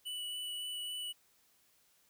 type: tone with vibrato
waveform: square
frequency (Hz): 2960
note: F#7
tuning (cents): 0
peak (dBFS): -39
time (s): 0.05-1.13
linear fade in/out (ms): 20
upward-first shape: sine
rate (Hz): 3.6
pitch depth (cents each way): 10
effects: white hiss -70 dBFS RMS until 2.09 s